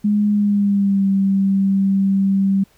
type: tone with pitch glide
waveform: sine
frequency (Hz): 207.7 to 194.91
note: G#3 to G3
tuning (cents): 0 to -10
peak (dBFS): -13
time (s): 0.04-2.64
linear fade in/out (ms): 10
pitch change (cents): -110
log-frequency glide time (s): 0.3-1.07
effects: pink hiss -56 dBFS RMS until 2.77 s